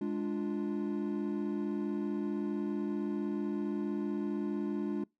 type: chord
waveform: triangle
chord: D diminished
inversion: second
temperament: equal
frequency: 207.7 / 293.7 / 349.2 Hz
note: Ab3 / D4 / F4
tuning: 0 / 0 / 0 cents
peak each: -33 / -33 / -35 dBFS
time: 0.01-5.04 s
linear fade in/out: 5 ms
effects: noise-tail reverb RT60 0.2 s tail -25 dB re dry + tanh soft clip ceiling -23 dBFS